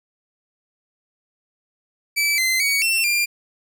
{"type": "tone with pitch steps", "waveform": "sawtooth", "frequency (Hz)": [2309, 2065, 2248, 2698, 2392], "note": ["D7", "C7", "C#7", "E7", "D7"], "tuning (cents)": [-30, -23, 24, 40, 31], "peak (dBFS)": -14, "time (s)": [2.16, 3.26], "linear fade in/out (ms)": 20, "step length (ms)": 220, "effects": []}